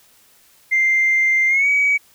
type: tone with pitch glide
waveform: sine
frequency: 2093 to 2269 Hz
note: C7 to C#7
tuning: 0 to +40 cents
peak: -12 dBFS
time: 0.71-1.98 s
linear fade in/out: 20 ms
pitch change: +140 cents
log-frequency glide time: 1.48-1.68 s
effects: tanh soft clip ceiling -9 dBFS + white hiss -53 dBFS RMS until 2.14 s